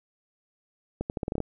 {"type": "accelerating click train", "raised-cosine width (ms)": 2, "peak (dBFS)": -16, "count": 9, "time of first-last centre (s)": [1.01, 1.403], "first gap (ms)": 89, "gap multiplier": 0.82, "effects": []}